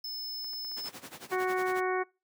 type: tone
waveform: square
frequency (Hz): 5230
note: E8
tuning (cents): -15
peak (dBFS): -36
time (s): 0.04-0.89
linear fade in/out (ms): 5
type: clicks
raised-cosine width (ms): 0.5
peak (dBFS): -38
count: 6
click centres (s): 0.445 / 0.534 / 0.648 / 0.716 / 1.042 / 1.12
type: noise with tremolo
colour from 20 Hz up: pink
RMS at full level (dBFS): -42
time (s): 0.76-1.81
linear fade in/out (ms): 20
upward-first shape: sine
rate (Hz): 11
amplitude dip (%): 85
type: harmonic tone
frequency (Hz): 370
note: F#4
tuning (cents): 0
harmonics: 1 / 2 / 3 / 4 / 5 / 6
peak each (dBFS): -29 / -34 / -35 / -38 / -39 / -41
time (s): 1.31-2.04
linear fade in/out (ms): 20
effects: noise-tail reverb RT60 0.3 s tail -26 dB re dry + high-pass 200 Hz 12 dB/octave